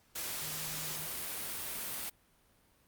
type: tone in noise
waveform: sine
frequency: 155.56 Hz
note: D#3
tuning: in tune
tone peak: -49 dBFS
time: 0.41-1.07 s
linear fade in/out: 10 ms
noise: white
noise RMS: -39 dBFS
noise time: 0.15-2.1 s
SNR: -13 dB
effects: pink hiss -68 dBFS RMS until 2.87 s + Opus 48 kbps